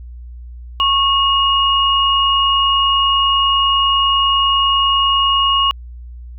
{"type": "tone pair together", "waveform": "sine", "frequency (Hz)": [1100, 2870], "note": ["C#6", "F7"], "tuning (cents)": [-14, 47], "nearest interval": "octave + perfect fourth", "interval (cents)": 1661, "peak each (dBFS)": -14, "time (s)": [0.8, 5.71], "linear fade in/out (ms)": 0, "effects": ["added 60 Hz sine -30 dBFS peak until 6.38 s"]}